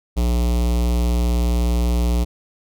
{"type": "tone with notch filter", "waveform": "square", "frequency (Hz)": 59.5, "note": "A#1", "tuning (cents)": 36, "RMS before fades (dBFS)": -18, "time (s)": [0.16, 2.25], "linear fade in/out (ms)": 20, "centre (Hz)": 1600, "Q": 0.88, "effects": []}